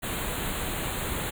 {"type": "band-stop noise", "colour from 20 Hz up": "pink", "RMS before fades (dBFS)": -31, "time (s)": [0.02, 1.31], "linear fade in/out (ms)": 20, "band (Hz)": [4200, 6800], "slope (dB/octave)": 96, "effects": []}